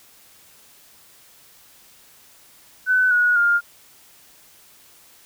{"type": "tone with pitch steps", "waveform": "sine", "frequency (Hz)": [1507, 1456.5, 1407.7], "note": ["F#6", "F#6", "F6"], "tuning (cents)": [31, -28, 13], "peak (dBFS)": -14, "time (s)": [2.86, 3.61], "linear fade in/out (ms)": 50, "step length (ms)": 250, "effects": ["white hiss -51 dBFS RMS until 5.25 s"]}